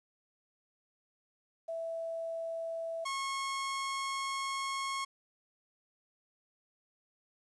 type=tone pair in turn; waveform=sine / sawtooth; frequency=659.3 / 1089.3 Hz; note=E5 / C#6; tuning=0 / -31 cents; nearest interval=major sixth; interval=869 cents; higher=second; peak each=-35 / -30 dBFS; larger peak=second; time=1.68-3.05 / 3.05-5.05 s; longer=second; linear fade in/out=10 ms; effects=resampled to 22050 Hz + 11-bit